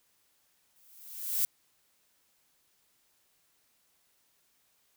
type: noise with exponential growth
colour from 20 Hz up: violet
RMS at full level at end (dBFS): -26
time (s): 0.76-1.45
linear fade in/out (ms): 0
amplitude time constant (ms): 150
effects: white hiss -71 dBFS RMS until 4.96 s